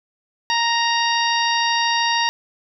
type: harmonic tone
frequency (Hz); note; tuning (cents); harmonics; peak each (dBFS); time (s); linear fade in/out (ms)
933; A#5; +1; 1 / 2 / 3 / 4 / 5 / 6; -20 / -23 / -25 / -26 / -27 / -28; 0.5-2.29; 0
effects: none